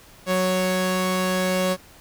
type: tone pair together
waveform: sawtooth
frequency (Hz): 185 / 554.4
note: F#3 / C#5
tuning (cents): 0 / 0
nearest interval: octave + perfect fifth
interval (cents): 1900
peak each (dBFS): -19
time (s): 0.26-1.77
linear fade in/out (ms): 50
effects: pink hiss -49 dBFS RMS until 2 s